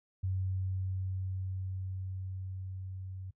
sine tone with level ramp, 94.1 Hz, F#2, 30 cents sharp, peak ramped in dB -30 to -40 dBFS, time 0.23-3.31 s, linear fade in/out 10 ms, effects noise-tail reverb RT60 0.1 s tail -22 dB re dry

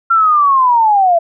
sine linear sweep, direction down, 1372 to 659.3 Hz, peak -7 dBFS, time 0.1-1.19 s, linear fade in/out 10 ms, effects none

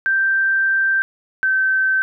sine tone pair in turn, 1568 / 1543.7 Hz, G6 / G6, 0 / -27 cents, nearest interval unison, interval 27 cents, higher first, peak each -14 dBFS, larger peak neither, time 0.06-1.02 / 1.43-2.02 s, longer first, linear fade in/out 0 ms, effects none

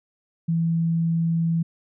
sine tone, 165.7 Hz, E3, 9 cents sharp, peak -19 dBFS, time 0.48-1.63 s, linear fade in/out 10 ms, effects none

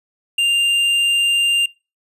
sine tone with tanh clipping, 2794 Hz, F7, in tune, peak -15 dBFS, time 0.38-1.66 s, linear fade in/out 5 ms, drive 8 dB, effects noise-tail reverb RT60 0.3 s tail -24 dB re dry + resampled to 32000 Hz

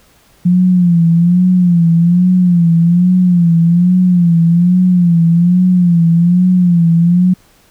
sine tone with vibrato, 174.61 Hz, F3, in tune, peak -6 dBFS, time 0.45-7.34 s, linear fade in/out 10 ms, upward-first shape sine, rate 1.2 Hz, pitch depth 83 cents each way, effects pink hiss -49 dBFS RMS until 7.7 s

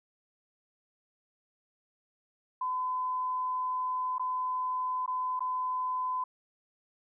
sine tone with dropouts, 1014 Hz, B5, 45 cents sharp, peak -29 dBFS, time 2.61-6.24 s, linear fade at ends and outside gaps 5 ms, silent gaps 4.183-4.195 / 5.062-5.077 / 5.394-5.405 s, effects none

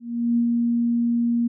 sine tone with ADSR envelope, 235.9 Hz, A#3, 21 cents sharp, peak -16 dBFS, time 0-1.48 s, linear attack 370 ms, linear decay 86 ms, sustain -2 dB, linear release 13 ms, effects none

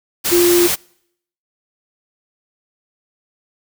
sine tone in noise, 349.2 Hz, F4, in tune, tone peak -10 dBFS, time 0.31-0.68 s, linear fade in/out 20 ms, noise white, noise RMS -18 dBFS, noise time 0.24-0.76 s, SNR +5 dB, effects noise-tail reverb RT60 0.7 s tail -26 dB re dry

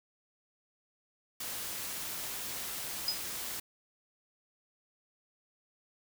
white noise, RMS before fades -39 dBFS, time 1.4-3.6 s, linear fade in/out 5 ms
sine tone with exponential decay, 5000 Hz, D#8, 8 cents sharp, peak -25 dBFS, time 3.08-3.23 s, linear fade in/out 2 ms, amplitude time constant 31 ms
effects none

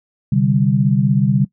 sine chord, C suspended second, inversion none, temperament just, 130.81 / 147.16 / 196.22 Hz, C3 / D3 / G3, 0 / +4 / +2 cents, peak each -16 dBFS, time 0.32-1.45 s, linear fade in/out 5 ms, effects noise-tail reverb RT60 0.1 s tail -20 dB re dry

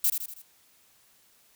violet noise with echo, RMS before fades -23 dBFS, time 0.04-0.1 s, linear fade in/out 5 ms, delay 80 ms, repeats 4, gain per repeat -6 dB, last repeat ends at 0.42 s, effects white hiss -62 dBFS RMS until 1.55 s

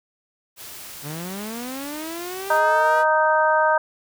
white noise, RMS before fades -38 dBFS, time 0.56-2.61 s, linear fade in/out 50 ms
sawtooth linear sweep, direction up, 138 to 493.4 Hz, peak -26 dBFS, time 1.02-3.05 s, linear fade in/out 50 ms
harmonic tone, 311.1 Hz, D#4, in tune, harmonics 2 / 3 / 4 / 5, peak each -20 / -19 / -24 / -22 dBFS, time 2.5-3.78 s, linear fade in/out 5 ms
effects none

